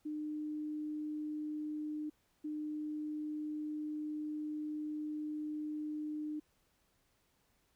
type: tone pair in turn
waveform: sine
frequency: 303.1 / 303.1 Hz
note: D#4 / D#4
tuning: -45 / -45 cents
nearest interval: unison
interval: 0 cents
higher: neither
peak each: -37 / -37 dBFS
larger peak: neither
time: 0.05-2.1 / 2.44-6.4 s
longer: second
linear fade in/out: 10 ms
effects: pink hiss -75 dBFS RMS until 7.75 s